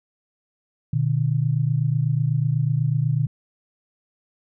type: tone pair together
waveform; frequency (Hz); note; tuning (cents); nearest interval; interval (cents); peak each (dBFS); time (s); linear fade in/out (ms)
sine; 121.91 / 150; B2 / D3; -22 / +37; major third; 359; -21; 0.93-3.27; 5
effects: none